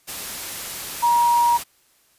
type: tone in noise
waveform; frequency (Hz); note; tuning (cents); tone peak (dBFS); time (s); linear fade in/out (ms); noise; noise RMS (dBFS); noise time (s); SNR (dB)
sine; 950; A#5; +33; -14; 1.02-1.58; 20; white; -31; 0.07-1.64; +14
effects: white hiss -60 dBFS RMS until 2.18 s + resampled to 32000 Hz